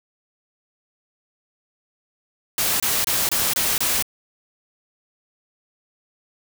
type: noise bursts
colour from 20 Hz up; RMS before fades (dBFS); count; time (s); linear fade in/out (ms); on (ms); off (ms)
white; -21; 6; 2.58-4.025; 2; 220; 25
effects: none